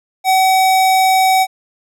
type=tone; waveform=square; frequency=757 Hz; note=F#5; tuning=39 cents sharp; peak=-10 dBFS; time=0.24-1.47 s; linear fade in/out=50 ms; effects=none